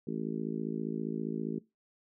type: harmonic tone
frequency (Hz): 55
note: A1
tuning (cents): 0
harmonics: 3 / 4 / 5 / 6 / 7 / 8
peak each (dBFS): -40 / -37 / -39 / -41 / -40 / -45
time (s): 0.07-1.59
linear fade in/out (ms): 5
effects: noise-tail reverb RT60 0.2 s tail -19 dB re dry